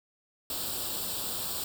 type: noise with comb filter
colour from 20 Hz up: white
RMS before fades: -34 dBFS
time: 0.5-1.64 s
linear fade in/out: 2 ms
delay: 0.24 ms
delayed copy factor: +0.75
effects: none